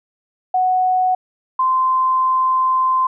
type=tone pair in turn; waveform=sine; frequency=740 / 1037.5 Hz; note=F#5 / C6; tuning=0 / -15 cents; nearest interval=tritone; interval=585 cents; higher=second; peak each=-13 dBFS; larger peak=neither; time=0.54-1.15 / 1.59-3.07 s; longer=second; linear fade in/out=5 ms; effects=none